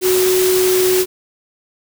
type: tone in noise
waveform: sine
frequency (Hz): 370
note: F#4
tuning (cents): 0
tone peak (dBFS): -12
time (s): 0.01-1.06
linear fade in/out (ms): 50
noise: white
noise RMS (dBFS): -20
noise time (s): 0.01-1.06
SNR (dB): +5
effects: none